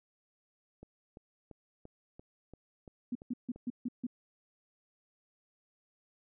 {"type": "click train", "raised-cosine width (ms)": 2, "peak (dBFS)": -36, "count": 9, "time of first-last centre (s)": [0.83, 3.56], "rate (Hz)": 2.93}
{"type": "tone bursts", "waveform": "sine", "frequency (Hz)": 244.3, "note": "B3", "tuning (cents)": -19, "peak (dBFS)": -32, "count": 6, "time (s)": [3.12, 4.068], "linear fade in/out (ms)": 5, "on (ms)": 33, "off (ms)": 150}
{"effects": []}